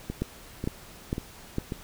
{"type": "two click trains", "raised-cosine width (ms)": 3, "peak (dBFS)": [-18, -14], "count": [4, 4], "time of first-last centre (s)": [[0.1, 1.722], [0.22, 1.584]], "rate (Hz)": [1.85, 2.2], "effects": ["pink hiss -48 dBFS RMS until 1.83 s"]}